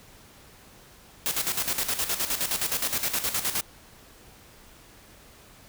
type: noise with tremolo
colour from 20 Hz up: white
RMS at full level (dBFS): -26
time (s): 1.26-3.61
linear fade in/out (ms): 0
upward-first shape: square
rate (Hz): 9.6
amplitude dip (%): 65
effects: pink hiss -52 dBFS RMS until 5.68 s